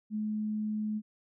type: tone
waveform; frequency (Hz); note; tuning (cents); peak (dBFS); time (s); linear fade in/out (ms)
sine; 213.6; G#3; +49; -30; 0.1-1.02; 50
effects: none